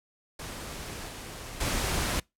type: noise with level steps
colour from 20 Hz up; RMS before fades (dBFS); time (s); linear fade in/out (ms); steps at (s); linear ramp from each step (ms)
pink; -39 / -41 / -29; 0.39-2.2; 5; 1.08 / 1.6; 10
effects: noise-tail reverb RT60 0.2 s tail -25 dB re dry + low-pass 12000 Hz 12 dB/octave